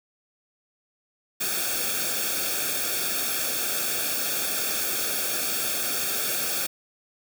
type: noise with comb filter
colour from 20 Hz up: white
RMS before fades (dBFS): -27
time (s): 1.4-6.67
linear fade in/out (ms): 10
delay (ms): 1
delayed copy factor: -0.8
effects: none